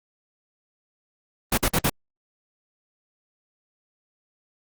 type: noise bursts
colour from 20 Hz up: pink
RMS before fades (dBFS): -20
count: 4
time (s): 1.52-1.897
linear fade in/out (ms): 5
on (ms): 56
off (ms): 51
effects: Opus 24 kbps